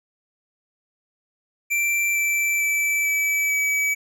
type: tone with pitch steps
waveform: square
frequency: 2349 / 2333 / 2317 / 2301 / 2285 Hz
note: D7 / D7 / D7 / D7 / D7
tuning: 0 / -12 / -24 / -36 / -48 cents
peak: -20 dBFS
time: 1.7-3.95 s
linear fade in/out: 20 ms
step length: 450 ms
effects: none